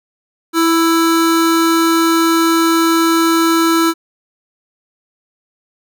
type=tone pair together; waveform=square; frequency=330 / 1326.1 Hz; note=E4 / E6; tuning=+2 / +10 cents; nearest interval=2 octaves; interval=2408 cents; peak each=-12 / -17 dBFS; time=0.53-3.94 s; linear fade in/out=50 ms; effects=none